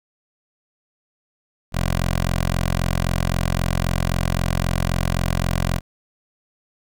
10% pulse tone with notch filter, 43.8 Hz, F1, 6 cents sharp, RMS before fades -21 dBFS, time 1.72-5.81 s, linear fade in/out 50 ms, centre 290 Hz, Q 1.3, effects none

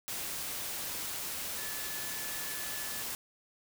sine tone in noise, 1731 Hz, A6, 29 cents flat, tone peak -46 dBFS, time 1.58-3.02 s, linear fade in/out 0 ms, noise white, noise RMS -38 dBFS, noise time 0.08-3.15 s, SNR -11 dB, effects none

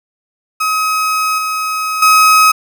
35% pulse tone with level steps, 1270 Hz, D#6, 35 cents sharp, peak -11 / -14 / -4 dBFS, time 0.6-2.52 s, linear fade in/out 10 ms, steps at 1.38 / 2.02 s, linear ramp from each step 5 ms, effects none

